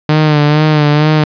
sawtooth tone with vibrato, 151 Hz, D3, 48 cents sharp, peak -3 dBFS, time 0.09-1.24 s, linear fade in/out 2 ms, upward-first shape sine, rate 2.2 Hz, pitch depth 45 cents each way, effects resampled to 11025 Hz + 7-bit

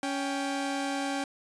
sawtooth tone pair together, 279.1 / 787 Hz, C#4 / G5, +12 / +7 cents, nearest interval octave + tritone, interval 1795 cents, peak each -27 / -30 dBFS, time 0.03-1.24 s, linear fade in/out 2 ms, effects resampled to 22050 Hz

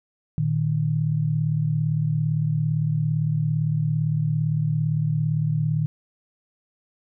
sine tone pair together, 116.1 / 153.77 Hz, A#2 / D#3, -7 / -20 cents, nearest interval perfect fourth, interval 487 cents, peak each -25 / -21 dBFS, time 0.38-5.86 s, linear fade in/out 0 ms, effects none

